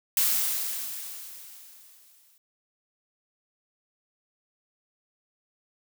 blue noise with exponential decay, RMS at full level -22 dBFS, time 0.17-2.38 s, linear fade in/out 2 ms, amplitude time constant 480 ms, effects none

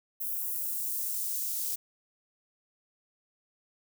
blue noise with high-pass filter sweep, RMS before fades -33 dBFS, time 0.2-1.76 s, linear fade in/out 10 ms, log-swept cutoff 12000 to 5000 Hz, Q 0.81, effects none

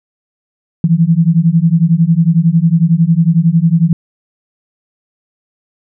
sine beating tone pair, 160.6 / 171.6 Hz, E3 / F3, -45 / -30 cents, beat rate 11 Hz, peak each -10 dBFS, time 0.84-3.93 s, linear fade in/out 2 ms, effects none

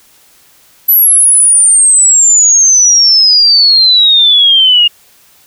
sine exponential sweep, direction down, 11990 to 2829 Hz, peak -3 dBFS, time 0.88-4.88 s, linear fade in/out 10 ms, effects white hiss -45 dBFS RMS until 5.46 s

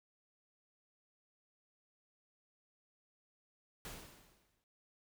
pink noise with exponential decay, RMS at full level -45 dBFS, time 3.85-4.64 s, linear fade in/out 1 ms, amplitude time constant 170 ms, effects none

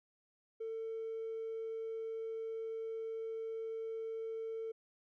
sine tone with hard clipping, 448.5 Hz, A4, 33 cents sharp, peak -39 dBFS, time 0.6-4.72 s, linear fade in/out 10 ms, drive 1 dB, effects none

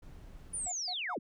brown noise, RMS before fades -50 dBFS, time 0.02-0.68 s, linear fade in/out 10 ms
sine linear sweep, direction down, 9750 to 116.8 Hz, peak -34 dBFS, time 0.53-1.19 s, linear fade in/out 10 ms
triangle tone bursts, 725 Hz, F#5, 35 cents flat, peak -38 dBFS, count 3, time 0.66-1.152 s, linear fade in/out 10 ms, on 64 ms, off 150 ms
effects none

